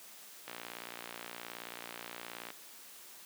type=click train; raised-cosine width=0.3 ms; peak=-26 dBFS; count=120; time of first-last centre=0.48-2.504 s; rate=58.8 Hz; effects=white hiss -53 dBFS RMS until 3.25 s + high-pass 200 Hz 12 dB/octave